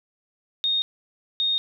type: tone pair in turn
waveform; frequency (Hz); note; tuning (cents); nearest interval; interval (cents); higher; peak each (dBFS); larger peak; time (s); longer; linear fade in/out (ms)
sine; 3700 / 3700; A#7 / A#7; -14 / -14; unison; 0; neither; -20; neither; 0.64-0.82 / 1.4-1.58; neither; 0
effects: none